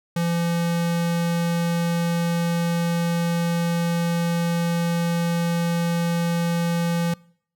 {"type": "tone", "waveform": "square", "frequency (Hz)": 170, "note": "F3", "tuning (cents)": -46, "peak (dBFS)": -21, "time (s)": [0.16, 7.14], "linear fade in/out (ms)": 5, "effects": ["noise-tail reverb RT60 0.6 s tail -24 dB re dry"]}